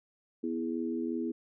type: chord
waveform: sine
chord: E major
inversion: second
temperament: equal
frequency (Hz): 246.9 / 329.6 / 415.3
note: B3 / E4 / G#4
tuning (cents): 0 / 0 / 0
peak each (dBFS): -34 / -34 / -39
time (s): 0.43-1.32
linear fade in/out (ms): 10
effects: none